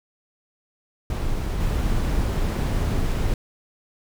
brown noise with level steps, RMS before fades -25 / -22 dBFS, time 1.1-3.34 s, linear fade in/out 2 ms, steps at 1.6 s, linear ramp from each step 5 ms, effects none

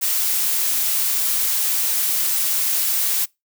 blue noise, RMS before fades -20 dBFS, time 0.01-3.26 s, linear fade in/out 20 ms, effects noise-tail reverb RT60 0.2 s tail -25 dB re dry

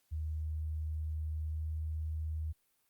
sine tone with pitch glide, 77.78 to 78.37 Hz, D#2 to D#2, 0 to +13 cents, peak -34 dBFS, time 0.11-2.53 s, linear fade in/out 20 ms, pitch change +13 cents, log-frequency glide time 1.52-1.63 s, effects white hiss -75 dBFS RMS until 2.89 s + Opus 48 kbps

